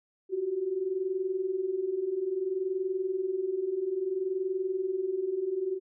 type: tone pair together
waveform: sine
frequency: 359.8 / 380.4 Hz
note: F#4 / F#4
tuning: -48 / +48 cents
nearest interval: minor second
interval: 96 cents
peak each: -34 / -29 dBFS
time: 0.29-5.8 s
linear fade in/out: 50 ms
effects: none